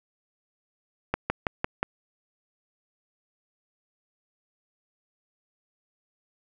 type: slowing click train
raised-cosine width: 0.5 ms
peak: -9 dBFS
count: 5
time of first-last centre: 1.14-1.83 s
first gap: 160 ms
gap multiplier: 1.05
effects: none